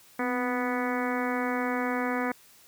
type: harmonic tone with a mistuned harmonic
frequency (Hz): 246.9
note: B3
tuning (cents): 0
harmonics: 1 / 2 / 3 / 4 / 5 / 6 / 7 / 8 / 9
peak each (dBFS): -30 / -33 / -35 / -36 / -37 / -38 / -38 / -39 / -40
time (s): 0.19-2.32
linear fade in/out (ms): 5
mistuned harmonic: 1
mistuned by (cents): +48
effects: white hiss -56 dBFS RMS until 2.67 s